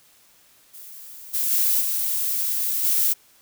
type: noise with level steps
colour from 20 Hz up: violet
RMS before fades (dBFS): -41 / -23 / -20 / -24 / -20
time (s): 0.73-3.14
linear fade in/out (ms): 20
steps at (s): 1.33 / 1.5 / 1.8 / 2.83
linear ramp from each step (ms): 20
effects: white hiss -56 dBFS RMS until 3.41 s